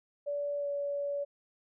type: tone with pitch glide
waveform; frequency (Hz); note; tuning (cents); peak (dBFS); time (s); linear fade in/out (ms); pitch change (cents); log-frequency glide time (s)
sine; 576 to 570; D5 to C#5; -34 to +48; -31; 0.26-1.25; 20; -18; 0.58-0.67
effects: none